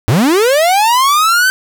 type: linear sweep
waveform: 45% pulse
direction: up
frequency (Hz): 89.8 to 1551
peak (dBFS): -8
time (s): 0.08-1.5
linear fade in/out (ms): 0
effects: none